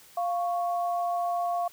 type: tone pair together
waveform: sine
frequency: 698.4 / 1108.7 Hz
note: F5 / C#6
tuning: 0 / 0 cents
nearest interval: minor sixth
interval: 800 cents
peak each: -26 / -34 dBFS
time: 0.17-1.68 s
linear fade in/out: 5 ms
effects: white hiss -54 dBFS RMS until 1.72 s